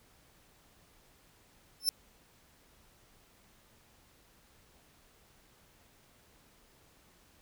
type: tone with exponential growth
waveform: sawtooth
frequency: 5310 Hz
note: E8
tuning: 12 cents sharp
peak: -19 dBFS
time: 1.8-1.89 s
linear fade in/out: 0 ms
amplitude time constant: 19 ms
effects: pink hiss -64 dBFS RMS until 7.41 s